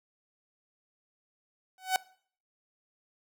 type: tone with exponential growth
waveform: sawtooth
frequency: 750 Hz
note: F#5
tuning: 23 cents sharp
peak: -17 dBFS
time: 1.78-1.96 s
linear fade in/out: 1 ms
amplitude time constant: 39 ms
effects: noise-tail reverb RT60 0.5 s tail -21 dB re dry